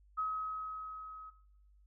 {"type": "tone with level ramp", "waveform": "sine", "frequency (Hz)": 1274, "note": "D#6", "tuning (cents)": 41, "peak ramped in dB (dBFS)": [-31, -46], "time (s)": [0.17, 1.31], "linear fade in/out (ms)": 20, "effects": ["noise-tail reverb RT60 0.8 s tail -17 dB re dry", "added 50 Hz sine -61 dBFS peak until 1.86 s"]}